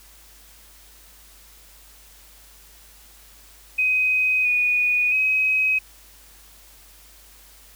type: tone with pitch steps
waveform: sine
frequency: 2514 / 2467 / 2535 Hz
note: D#7 / D#7 / D#7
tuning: +17 / -15 / +32 cents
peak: -17 dBFS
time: 3.78-5.79 s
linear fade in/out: 10 ms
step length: 670 ms
effects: added 50 Hz sine -52 dBFS peak until 7.75 s + white hiss -50 dBFS RMS until 7.75 s